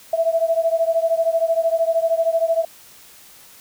sine beating tone pair, 655 / 668 Hz, E5 / E5, -11 / +23 cents, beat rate 13 Hz, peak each -18 / -20 dBFS, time 0.13-2.65 s, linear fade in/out 5 ms, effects white hiss -46 dBFS RMS until 3.6 s

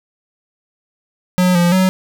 square tone with pitch steps, 181.7 / 173.9 / 186.8 Hz, F#3 / F3 / F#3, -31 / -7 / +17 cents, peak -11 dBFS, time 1.38-1.89 s, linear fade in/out 0 ms, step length 170 ms, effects none

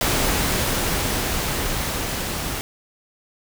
pink noise with level ramp, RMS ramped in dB -20 to -27 dBFS, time 0.01-2.61 s, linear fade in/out 0 ms, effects none

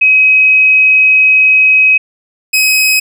sine / sawtooth tone pair in turn, 2538 / 2538 Hz, D#7 / D#7, +34 / +34 cents, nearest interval unison, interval 0 cents, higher neither, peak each -4 dBFS, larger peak neither, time 0.01-1.98 / 2.53-3 s, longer first, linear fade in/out 10 ms, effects none

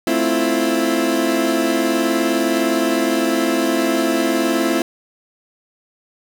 30% pulse chord, F major seventh, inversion first, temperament equal, 220 / 261.6 / 329.6 / 349.2 Hz, A3 / C4 / E4 / F4, 0 / 0 / 0 / 0 cents, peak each -22 / -18 / -16 / -22 dBFS, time 0.07-4.82 s, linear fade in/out 2 ms, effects none

